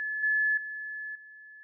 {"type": "tone with level steps", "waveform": "sine", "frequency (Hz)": 1721, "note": "A6", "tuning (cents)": -39, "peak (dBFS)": [-30, -23, -35, -47], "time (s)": [0, 1.63], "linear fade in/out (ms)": 0, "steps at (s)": [0.23, 0.57, 1.15], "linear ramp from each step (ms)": 5, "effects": []}